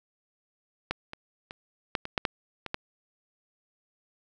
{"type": "clicks", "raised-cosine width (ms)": 0.3, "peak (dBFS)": [-12, -22, -23, -10, -19, -9, -9, -19, -13], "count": 9, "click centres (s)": [0.91, 1.134, 1.509, 1.952, 2.054, 2.178, 2.252, 2.663, 2.744], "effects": []}